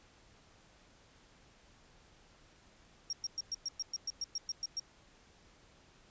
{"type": "tone bursts", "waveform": "sine", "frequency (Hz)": 5588, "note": "F8", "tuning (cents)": 0, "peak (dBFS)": -34, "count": 13, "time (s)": [3.1, 4.797], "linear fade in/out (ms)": 2, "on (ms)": 29, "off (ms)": 110, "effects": ["pink hiss -63 dBFS RMS until 6.1 s", "resampled to 16000 Hz"]}